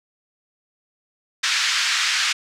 pink band-pass noise, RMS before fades -21 dBFS, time 1.43-2.33 s, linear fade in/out 10 ms, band 1500 to 6400 Hz, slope 24 dB/octave, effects none

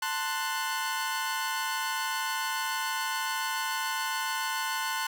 sawtooth chord, F# diminished, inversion first, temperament equal with one note detuned, 886.6 / 1046.5 / 1480 Hz, A5 / C6 / F#6, +13 / 0 / 0 cents, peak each -30 dBFS, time 0.02-5.07 s, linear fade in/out 5 ms, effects none

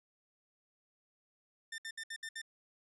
sawtooth tone bursts, 1798 Hz, A6, 37 cents sharp, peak -37 dBFS, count 6, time 1.72-2.417 s, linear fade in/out 5 ms, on 62 ms, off 65 ms, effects resampled to 24000 Hz

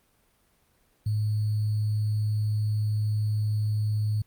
sine tone with sample-and-hold, 106.5 Hz, G#2, 44 cents sharp, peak -23 dBFS, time 1.06-4.22 s, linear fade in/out 5 ms, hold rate 4410 Hz, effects pink hiss -66 dBFS RMS until 4.26 s + Opus 32 kbps

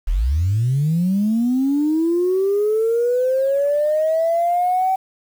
sine linear sweep, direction up, 34 to 766 Hz, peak -14 dBFS, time 0.07-4.96 s, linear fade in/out 10 ms, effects tanh soft clip ceiling -11 dBFS + 7-bit

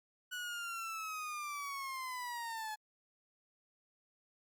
30% pulse linear sweep, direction down, 1480 to 849 Hz, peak -37 dBFS, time 0.31-2.76 s, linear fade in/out 20 ms, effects Opus 48 kbps

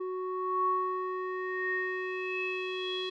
square tone with low-pass filter sweep, 370.3 Hz, F#4, 1 cent sharp, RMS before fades -33 dBFS, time 0-3.1 s, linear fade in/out 10 ms, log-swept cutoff 810 to 3600 Hz, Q 9, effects none

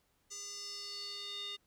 square tone with band-pass filter sweep, 405.6 Hz, G#4, 41 cents flat, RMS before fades -44 dBFS, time 0.3-1.57 s, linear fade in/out 20 ms, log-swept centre 6400 to 3400 Hz, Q 6, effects pink hiss -75 dBFS RMS until 1.66 s

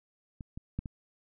clicks, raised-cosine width 5 ms, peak -29 / -28 / -20 / -26 dBFS, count 4, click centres 0.408 / 0.575 / 0.79 / 0.858 s, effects none

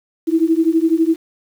sine beating tone pair, 320 / 332 Hz, D#4 / E4, +49 / +12 cents, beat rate 12 Hz, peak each -15 dBFS, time 0.27-1.16 s, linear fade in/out 20 ms, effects 7-bit

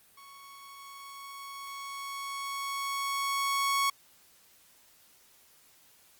sawtooth tone with level ramp, 1108.7 Hz, C#6, in tune, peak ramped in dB -46 to -21 dBFS, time 0.17-3.9 s, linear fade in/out 5 ms, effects white hiss -61 dBFS RMS until 6.19 s + Opus 32 kbps

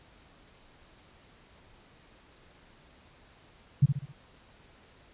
sine tone with echo, 139.4 Hz, C#3, 10 cents sharp, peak -15 dBFS, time 3.82-3.86 s, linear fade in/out 10 ms, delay 66 ms, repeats 4, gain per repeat -7 dB, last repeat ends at 4.124 s, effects pink hiss -58 dBFS RMS until 5.13 s + resampled to 8000 Hz

